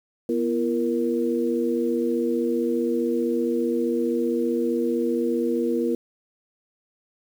sine tone cluster, 244.4 / 339.7 / 467.9 Hz, B3 / F4 / A#4, -18 / -48 / +6 cents, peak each -25 dBFS, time 0.29-5.95 s, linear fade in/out 2 ms, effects 8-bit

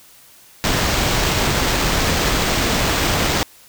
pink noise with sample-and-hold, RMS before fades -18 dBFS, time 0.64-3.43 s, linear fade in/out 0 ms, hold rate 11025 Hz, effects white hiss -47 dBFS RMS until 3.68 s

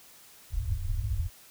white low-pass noise, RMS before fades -30 dBFS, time 0.5-1.3 s, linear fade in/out 50 ms, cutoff 110 Hz, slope 96 dB/octave, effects white hiss -54 dBFS RMS until 1.5 s

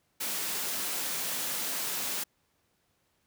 white high-pass noise, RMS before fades -33 dBFS, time 0.2-2.24 s, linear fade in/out 10 ms, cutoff 140 Hz, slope 24 dB/octave, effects pink hiss -73 dBFS RMS until 3.26 s + high-pass 60 Hz 12 dB/octave

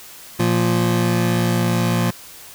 25% pulse tone pair together, 116.34 / 174.61 Hz, A#2 / F3, -3 / 0 cents, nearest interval perfect fifth, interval 703 cents, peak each -15 dBFS, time 0.39-2.11 s, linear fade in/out 10 ms, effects white hiss -40 dBFS RMS until 2.54 s

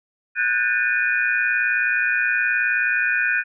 sine tone cluster, 1474 / 1593 / 1782 / 2462 Hz, F#6 / G6 / A6 / D#7, -7 / +27 / +22 / -19 cents, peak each -22 / -23 / -26 / -23 dBFS, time 0.35-3.44 s, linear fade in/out 50 ms, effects none

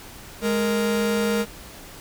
45% pulse tone pair together, 208.4 / 466.2 Hz, G#3 / A#4, +6 / 0 cents, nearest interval octave + major second, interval 1394 cents, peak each -23 dBFS, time 0.41-1.46 s, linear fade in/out 50 ms, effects pink hiss -42 dBFS RMS until 2 s

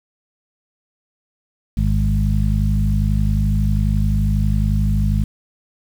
harmonic tone with a mistuned harmonic, 51.91 Hz, G#1, in tune, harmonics 1 / 2 / 3 / 4, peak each -17 / -20 / -22 / -23 dBFS, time 1.77-5.24 s, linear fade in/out 5 ms, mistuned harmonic 1, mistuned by +47 cents, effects 7-bit

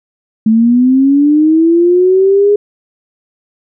sine linear sweep, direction up, 216.3 to 415.3 Hz, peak -5 dBFS, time 0.46-2.56 s, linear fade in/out 5 ms, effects none

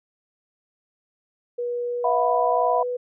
sine tone with pitch glide, 483.3 to 493.2 Hz, B4 to B4, -38 to -2 cents, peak -24 dBFS, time 1.58-2.97 s, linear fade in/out 10 ms, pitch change +36 cents, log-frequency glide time 1.84-2.69 s
sine chord, E suspended second, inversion none, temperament equal with one note detuned, 659.3 / 721.4 / 987.8 Hz, E5 / F#5 / B5, 0 / -44 / 0 cents, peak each -23 dBFS, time 2.04-2.83 s, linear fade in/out 5 ms
effects none

